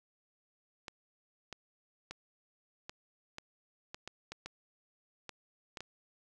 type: clicks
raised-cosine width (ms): 0.2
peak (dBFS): -25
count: 12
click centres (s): 0.882 / 1.527 / 2.11 / 2.895 / 3.384 / 3.945 / 4.076 / 4.32 / 4.46 / 5.293 / 5.772 / 5.806
effects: none